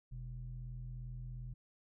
square tone with low-pass filter, 41.37 Hz, E1, 7 cents sharp, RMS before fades -45 dBFS, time 0.11-1.54 s, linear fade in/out 10 ms, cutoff 130 Hz, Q 4, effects none

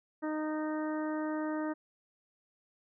harmonic tone, 308.5 Hz, D#4, 15 cents flat, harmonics 1 / 2 / 3 / 4 / 5 / 6, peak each -33 / -39 / -43 / -45 / -47 / -49 dBFS, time 0.22-1.74 s, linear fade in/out 20 ms, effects none

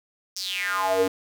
square tone with high-pass filter sweep, 94.8 Hz, F#2, 43 cents sharp, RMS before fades -25 dBFS, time 0.36-1.08 s, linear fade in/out 5 ms, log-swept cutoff 5700 to 350 Hz, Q 6.4, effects none

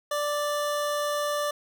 25% pulse tone, 587.3 Hz, D5, in tune, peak -22 dBFS, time 0.11-1.51 s, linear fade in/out 5 ms, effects none

